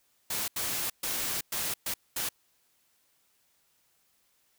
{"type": "noise bursts at uneven times", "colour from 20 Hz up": "white", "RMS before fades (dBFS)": -32, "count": 6, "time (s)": [[0.3, 0.48], [0.56, 0.9], [1.03, 1.41], [1.52, 1.74], [1.86, 1.94], [2.16, 2.29]], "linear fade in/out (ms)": 5, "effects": ["white hiss -70 dBFS RMS until 4.58 s"]}